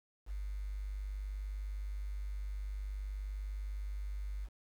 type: tone with quantisation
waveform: sine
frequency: 49.74 Hz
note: G1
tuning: 26 cents sharp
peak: -37 dBFS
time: 0.26-4.49 s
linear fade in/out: 50 ms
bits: 10
effects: none